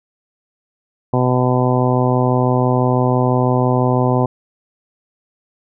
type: harmonic tone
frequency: 126 Hz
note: B2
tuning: 35 cents sharp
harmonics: 1 / 2 / 3 / 4 / 5 / 6 / 7 / 8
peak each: -16 / -19 / -21 / -22 / -23 / -24 / -24 / -25 dBFS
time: 1.13-4.26 s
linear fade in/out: 5 ms
effects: none